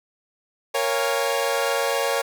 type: chord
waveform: sawtooth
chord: Bb minor seventh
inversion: none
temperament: equal with one note detuned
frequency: 466.2 / 554.4 / 698.5 / 819.6 Hz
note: Bb4 / Db5 / F5 / Ab5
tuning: 0 / 0 / 0 / -23 cents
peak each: -22 / -20 / -26 / -26 dBFS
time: 0.74-2.22 s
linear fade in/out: 10 ms
effects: none